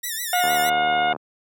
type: tone with vibrato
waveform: 5% pulse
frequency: 1860 Hz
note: A#6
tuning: 4 cents flat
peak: -16 dBFS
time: 0.03-0.7 s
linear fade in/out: 10 ms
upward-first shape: sine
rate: 6.5 Hz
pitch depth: 110 cents each way
type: harmonic tone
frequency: 718 Hz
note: F5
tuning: 48 cents sharp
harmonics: 1 / 2 / 3 / 4 / 5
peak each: -19 / -25 / -29 / -31 / -33 dBFS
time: 0.33-1.13 s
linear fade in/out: 2 ms
type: click train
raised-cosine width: 1 ms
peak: -15 dBFS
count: 56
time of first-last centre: 0.44-1.163 s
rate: 76.1 Hz
effects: high-pass 200 Hz 12 dB/octave